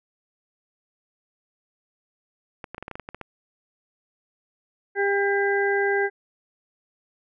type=clicks; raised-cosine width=0.5 ms; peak=-20 dBFS; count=11; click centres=2.642 / 2.746 / 2.781 / 2.826 / 2.881 / 2.913 / 2.955 / 2.997 / 3.089 / 3.146 / 3.213 s
type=harmonic tone; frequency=400 Hz; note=G4; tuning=35 cents sharp; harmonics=1 / 2 / 4 / 5; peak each=-22 / -28 / -25 / -30 dBFS; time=4.95-6.1 s; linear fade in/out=50 ms
effects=none